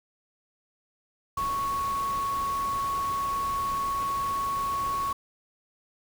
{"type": "tone in noise", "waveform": "sine", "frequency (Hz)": 1108.7, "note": "C#6", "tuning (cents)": 0, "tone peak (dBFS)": -26, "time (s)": [1.37, 5.13], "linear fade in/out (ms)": 5, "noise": "pink", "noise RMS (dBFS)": -40, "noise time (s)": [1.37, 5.13], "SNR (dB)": 11, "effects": []}